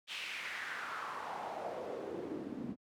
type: noise with band-pass filter sweep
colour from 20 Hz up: pink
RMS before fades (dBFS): -42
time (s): 0.07-2.76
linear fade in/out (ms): 50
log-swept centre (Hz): 3100 to 220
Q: 3.1
effects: high-pass 100 Hz 12 dB/octave